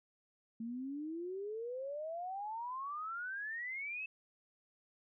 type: exponential sweep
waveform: sine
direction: up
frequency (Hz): 222.7 to 2637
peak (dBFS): -39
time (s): 0.6-4.06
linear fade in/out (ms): 5
effects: none